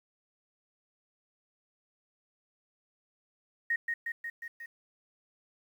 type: tone with echo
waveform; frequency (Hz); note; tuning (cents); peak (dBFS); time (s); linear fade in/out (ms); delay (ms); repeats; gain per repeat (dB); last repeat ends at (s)
sine; 1864.7; A#6; 0; -26; 3.7-3.76; 5; 180; 5; -3; 4.66
effects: 10-bit